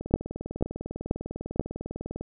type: two click trains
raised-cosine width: 2 ms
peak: -9 / -22 dBFS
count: 4 / 45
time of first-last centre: 0.14-1.596 / 0.01-2.21 s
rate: 2.06 / 20 Hz
effects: none